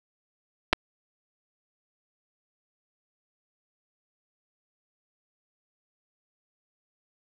clicks, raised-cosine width 0.3 ms, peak -4 dBFS, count 2, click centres 0.729 / 0.732 s, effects none

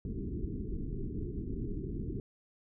pink low-pass noise, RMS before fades -37 dBFS, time 0.05-2.2 s, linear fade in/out 2 ms, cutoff 420 Hz, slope 96 dB/octave, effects none

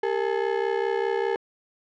35% pulse ring-modulated tone, 428.8 Hz, A4, 45 cents flat, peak -18 dBFS, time 0.03-1.36 s, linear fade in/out 2 ms, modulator 32.5 Hz, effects low-pass 2000 Hz 12 dB/octave

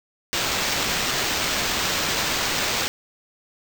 white noise with sample-and-hold, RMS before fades -24 dBFS, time 0.33-2.88 s, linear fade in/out 0 ms, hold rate 11025 Hz, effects none

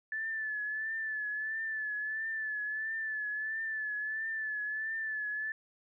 sine tone with vibrato, 1742 Hz, A6, 18 cents flat, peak -33 dBFS, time 0.12-5.52 s, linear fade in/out 2 ms, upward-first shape triangle, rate 1.5 Hz, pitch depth 55 cents each way, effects none

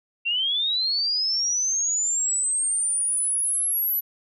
sine linear sweep, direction up, 2700 to 11930 Hz, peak -21 dBFS, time 0.25-4.01 s, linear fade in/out 20 ms, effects none

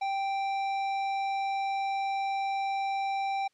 triangle tone with tanh clipping, 784 Hz, G5, in tune, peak -30 dBFS, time 0.01-3.48 s, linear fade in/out 10 ms, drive 17 dB, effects white hiss -73 dBFS RMS until 3.53 s + low-pass 6000 Hz 12 dB/octave

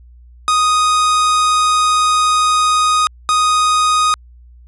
45% pulse tone bursts at uneven times, 1244.5 Hz, D#6, in tune, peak -11 dBFS, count 2, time 0.48-3.07 / 3.29-4.14 s, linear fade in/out 0 ms, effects added 60 Hz sine -39 dBFS peak until 4.67 s + resampled to 24000 Hz

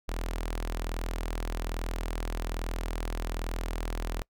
sawtooth tone with notch filter, 41.2 Hz, E1, in tune, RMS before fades -33 dBFS, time 0.08-4.22 s, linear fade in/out 0 ms, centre 130 Hz, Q 0.56, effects noise-tail reverb RT60 0.1 s tail -26 dB re dry

